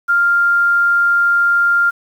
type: tone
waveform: sine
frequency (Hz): 1396.9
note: F6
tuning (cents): 0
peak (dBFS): -10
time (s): 0.08-1.91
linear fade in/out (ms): 20
effects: 7-bit